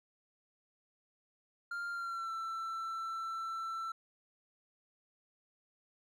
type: tone with pitch glide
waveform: triangle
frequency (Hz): 1396.9 to 1336.1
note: F6 to E6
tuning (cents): 0 to +23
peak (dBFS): -35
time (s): 1.71-3.92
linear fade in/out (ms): 5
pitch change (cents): -77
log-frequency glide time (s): 1.91-2.31
effects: none